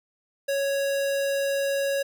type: tone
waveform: square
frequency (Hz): 554.4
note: C#5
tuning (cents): 0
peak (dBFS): -24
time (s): 0.48-2.03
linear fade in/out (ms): 10
effects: none